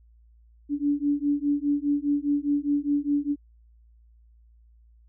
sine beating tone pair, 286.1 / 291 Hz, D4 / D4, -45 / -16 cents, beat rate 4.9 Hz, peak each -25 dBFS, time 0.69-3.36 s, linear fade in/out 50 ms, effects added 57 Hz sine -53 dBFS peak until 5.08 s

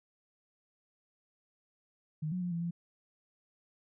sine tone with pitch steps, 154.6 / 181.7 / 177.2 / 168.8 / 171.1 Hz, D#3 / F#3 / F3 / E3 / F3, -11 / -31 / +25 / +41 / -35 cents, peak -32 dBFS, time 2.22-2.71 s, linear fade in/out 10 ms, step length 98 ms, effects none

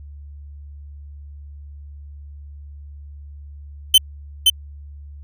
45% pulse tone with echo, 3068 Hz, G7, 38 cents flat, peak -6 dBFS, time 3.94-3.98 s, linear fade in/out 5 ms, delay 520 ms, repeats 1, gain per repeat -3 dB, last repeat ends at 4.5 s, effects added 72 Hz sine -35 dBFS peak until 5.23 s

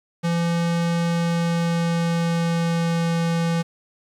square tone with pitch glide, 169.6 to 167.56 Hz, E3 to E3, +50 to +29 cents, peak -20 dBFS, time 0.23-3.63 s, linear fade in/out 20 ms, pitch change -21 cents, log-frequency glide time 1.03-3.15 s, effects low-pass 8000 Hz 12 dB/octave + 8-bit

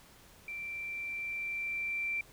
sine tone with level ramp, 2349 Hz, D7, in tune, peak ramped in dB -38 to -31 dBFS, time 0.48-2.21 s, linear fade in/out 2 ms, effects pink hiss -58 dBFS RMS until 2.32 s

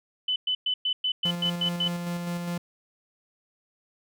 sine tone bursts, 3010 Hz, F#7, 29 cents sharp, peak -23 dBFS, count 9, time 0.28-1.88 s, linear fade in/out 5 ms, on 80 ms, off 110 ms
45% pulse tone with tremolo, 173.7 Hz, F3, 9 cents flat, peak -28 dBFS, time 1.25-2.58 s, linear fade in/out 5 ms, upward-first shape square, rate 4.9 Hz, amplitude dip 30%
effects none

